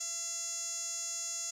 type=tone with band-pass filter; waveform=sawtooth; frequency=678 Hz; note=E5; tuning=49 cents sharp; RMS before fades=-38 dBFS; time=0-1.51 s; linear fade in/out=10 ms; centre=6600 Hz; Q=9.3; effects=none